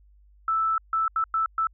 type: tone bursts at uneven times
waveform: sine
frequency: 1318 Hz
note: E6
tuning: 1 cent flat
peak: -21 dBFS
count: 5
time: 0.48-0.78 / 0.93-1.08 / 1.16-1.24 / 1.34-1.46 / 1.58-1.67 s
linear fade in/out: 2 ms
effects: added 50 Hz sine -53 dBFS peak until 1.73 s